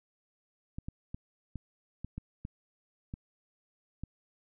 clicks, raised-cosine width 5 ms, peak -26 dBFS, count 9, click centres 0.785 / 0.885 / 1.145 / 1.557 / 2.046 / 2.18 / 2.451 / 3.139 / 4.036 s, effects none

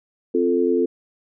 sine chord, F major, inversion second, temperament equal, 261.6 / 349.2 / 440 Hz, C4 / F4 / A4, 0 / 0 / 0 cents, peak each -22 / -20 / -20 dBFS, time 0.34-0.86 s, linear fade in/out 10 ms, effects none

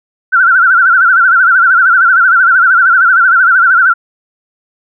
sine tone with vibrato, 1447 Hz, F#6, 39 cents flat, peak -4 dBFS, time 0.32-3.94 s, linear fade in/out 20 ms, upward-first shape sine, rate 13 Hz, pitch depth 120 cents each way, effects none

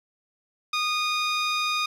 15% pulse tone, 1231 Hz, D#6, 19 cents flat, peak -17 dBFS, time 0.73-1.86 s, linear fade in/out 5 ms, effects low-pass 7000 Hz 12 dB/octave + 9-bit

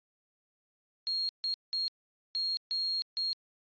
sine tone bursts at uneven times, 4258 Hz, C8, 30 cents sharp, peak -29 dBFS, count 6, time 1.07-1.29 / 1.44-1.54 / 1.73-1.88 / 2.35-2.57 / 2.71-3.02 / 3.17-3.33 s, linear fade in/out 0 ms, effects resampled to 11025 Hz

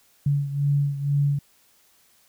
sine beating tone pair, 142 / 144.1 Hz, C#3 / D3, +42 / -33 cents, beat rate 2.1 Hz, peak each -21 / -26 dBFS, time 0.26-1.39 s, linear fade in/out 5 ms, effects white hiss -60 dBFS RMS until 2.28 s

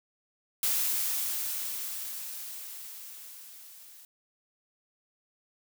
blue noise with level ramp, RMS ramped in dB -27 to -52 dBFS, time 0.63-4.05 s, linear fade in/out 2 ms, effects none

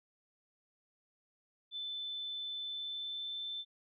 sine tone with pitch glide, 3520 to 3540 Hz, A7 to A7, 0 to +10 cents, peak -38 dBFS, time 1.71-3.65 s, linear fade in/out 50 ms, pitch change +10 cents, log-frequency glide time 2.62-3.43 s, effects none

